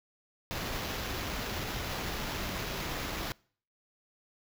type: noise with sample-and-hold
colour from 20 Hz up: pink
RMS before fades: -36 dBFS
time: 0.51-3.32 s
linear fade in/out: 0 ms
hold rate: 8820 Hz
effects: noise-tail reverb RT60 0.5 s tail -25 dB re dry